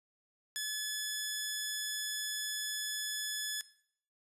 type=tone; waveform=10% pulse; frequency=1716 Hz; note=A6; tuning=44 cents flat; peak=-26 dBFS; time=0.56-3.61 s; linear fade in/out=0 ms; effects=noise-tail reverb RT60 0.6 s tail -17 dB re dry + resampled to 32000 Hz